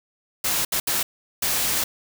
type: noise bursts at uneven times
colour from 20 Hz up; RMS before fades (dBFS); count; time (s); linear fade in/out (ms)
white; -23; 4; 0.44-0.65 / 0.72-0.8 / 0.87-1.03 / 1.42-1.84; 5
effects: none